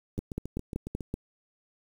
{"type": "two click trains", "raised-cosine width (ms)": 3, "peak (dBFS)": [-23, -18], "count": [7, 6], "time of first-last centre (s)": [[0.18, 1.008], [0.19, 1.141]], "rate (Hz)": [7.25, 5.26], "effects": ["8-bit"]}